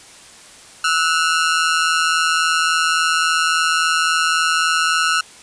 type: ring-modulated tone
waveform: sawtooth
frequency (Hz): 1388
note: F6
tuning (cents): -11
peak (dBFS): -8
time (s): 0.84-5.21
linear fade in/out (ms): 5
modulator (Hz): 81.8
effects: white hiss -42 dBFS RMS until 5.42 s + resampled to 22050 Hz